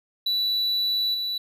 triangle tone with level steps, 3951 Hz, B7, in tune, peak -20 / -24 dBFS, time 0.26-1.38 s, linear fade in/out 5 ms, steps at 1.14 s, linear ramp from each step 5 ms, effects none

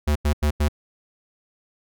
square tone bursts, 74.3 Hz, D2, 21 cents sharp, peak -18 dBFS, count 4, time 0.07-0.685 s, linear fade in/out 10 ms, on 87 ms, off 89 ms, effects none

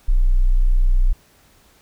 sine tone, 30.87 Hz, B0, in tune, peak -11 dBFS, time 0.08-1.13 s, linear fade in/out 10 ms, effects pink hiss -54 dBFS RMS until 1.81 s

